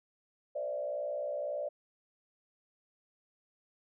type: tone with frequency modulation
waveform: sine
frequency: 587 Hz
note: D5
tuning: 1 cent flat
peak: -33 dBFS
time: 0.55-1.69 s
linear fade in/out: 10 ms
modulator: 61.8 Hz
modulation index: 0.96
effects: none